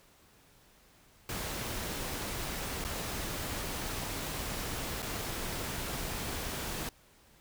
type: noise with dropouts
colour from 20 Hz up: pink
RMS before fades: -37 dBFS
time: 1.29-6.89 s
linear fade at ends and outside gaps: 2 ms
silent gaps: 2.842-2.848 / 5.022-5.026 s
effects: pink hiss -62 dBFS RMS until 7.4 s